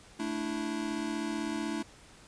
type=chord; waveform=square; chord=A suspended fourth; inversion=none; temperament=equal; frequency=220 / 293.7 / 329.6 Hz; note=A3 / D4 / E4; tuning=0 / 0 / 0 cents; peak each=-38 / -37 / -37 dBFS; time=0.19-1.83 s; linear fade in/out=10 ms; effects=pink hiss -55 dBFS RMS until 2.27 s + resampled to 22050 Hz